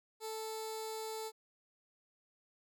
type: tone with notch filter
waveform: 15% pulse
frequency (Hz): 440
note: A4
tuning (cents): 0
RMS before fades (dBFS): -42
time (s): 0.2-1.32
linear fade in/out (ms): 50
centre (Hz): 1600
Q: 0.81
effects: none